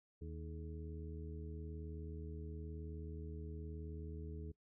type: harmonic tone with a mistuned harmonic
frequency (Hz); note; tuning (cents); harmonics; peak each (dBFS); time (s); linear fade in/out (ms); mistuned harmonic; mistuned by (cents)
79; D#2; +27; 1 / 2 / 3 / 4 / 5; -46 / -52 / -57 / -56 / -54; 0.21-4.52; 10; 5; +120
effects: noise-tail reverb RT60 0.1 s tail -20 dB re dry

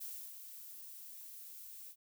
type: noise with ADSR envelope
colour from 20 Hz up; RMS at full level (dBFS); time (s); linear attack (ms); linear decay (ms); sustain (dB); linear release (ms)
violet; -44; 0-1.96; 18; 310; -7; 67
effects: none

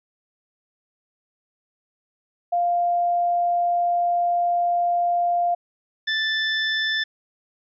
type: tone pair in turn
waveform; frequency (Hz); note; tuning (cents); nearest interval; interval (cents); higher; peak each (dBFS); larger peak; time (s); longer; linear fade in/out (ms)
sine / 25% pulse; 698.5 / 1760.1; F5 / A6; 0 / 0; octave + major third; 1600; second; -18 / -17; second; 2.52-5.55 / 6.07-7.04; first; 10
effects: resampled to 16000 Hz

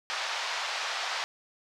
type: band-pass noise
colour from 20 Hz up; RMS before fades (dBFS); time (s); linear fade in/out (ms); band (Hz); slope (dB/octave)
pink; -33; 0.1-1.24; 0; 750 to 5600; 24
effects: none

